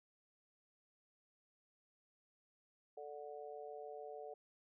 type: harmonic tone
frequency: 146.83 Hz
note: D3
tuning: in tune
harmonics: 3 / 4 / 5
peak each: -50 / -52 / -52 dBFS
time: 2.97-4.34 s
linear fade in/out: 5 ms
effects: none